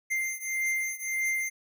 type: beating tone pair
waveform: square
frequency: 2093 / 2094.7 Hz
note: C7 / C7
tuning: 0 / +1 cents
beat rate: 1.7 Hz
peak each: -31 / -33 dBFS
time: 0.1-1.5 s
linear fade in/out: 20 ms
effects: none